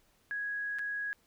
sine tone with dropouts, 1661.2 Hz, G#6, in tune, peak -33 dBFS, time 0.31-1.13 s, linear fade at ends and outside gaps 0 ms, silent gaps 0.786-0.792 s, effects pink hiss -69 dBFS RMS until 1.26 s

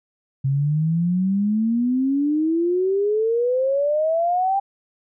sine exponential sweep, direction up, 133.2 to 798 Hz, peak -17 dBFS, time 0.44-4.6 s, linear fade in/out 10 ms, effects none

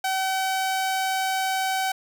sawtooth tone, 762 Hz, G5, 49 cents flat, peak -19 dBFS, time 0.04-1.92 s, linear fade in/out 5 ms, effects none

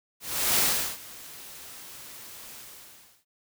white noise with ADSR envelope, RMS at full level -22 dBFS, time 0.2-3.25 s, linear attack 390 ms, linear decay 380 ms, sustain -22 dB, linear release 700 ms, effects none

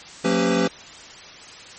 square tone cluster, 179.7 / 227.6 / 273.2 / 393.3 / 502 Hz, F3 / A#3 / C#4 / G4 / B4, +50 / -41 / -25 / +6 / +28 cents, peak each -25 dBFS, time 0.24-0.68 s, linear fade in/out 10 ms, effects white hiss -41 dBFS RMS until 1.78 s + MP3 32 kbps

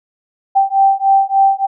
sine beating tone pair, 780 / 783.4 Hz, G5 / G5, -9 / -1 cents, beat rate 3.4 Hz, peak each -12 dBFS, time 0.55-1.67 s, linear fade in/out 20 ms, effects none

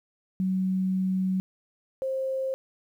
sine tone pair in turn, 187.7 / 529.4 Hz, F#3 / C5, +25 / +20 cents, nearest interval octave + tritone, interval 1795 cents, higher second, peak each -23 / -26 dBFS, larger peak first, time 0.4-1.4 / 2.02-2.54 s, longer first, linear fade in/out 0 ms, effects 10-bit

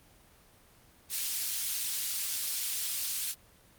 pink high-pass noise, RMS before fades -33 dBFS, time 1.09-3.35 s, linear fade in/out 50 ms, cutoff 4300 Hz, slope 12 dB/octave, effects pink hiss -60 dBFS RMS until 3.78 s + Opus 24 kbps

